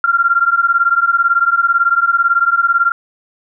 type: beating tone pair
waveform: sine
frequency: 1374 / 1392 Hz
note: F6 / F6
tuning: -29 / -6 cents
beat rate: 18 Hz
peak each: -13 dBFS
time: 0.04-2.92 s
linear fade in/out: 2 ms
effects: none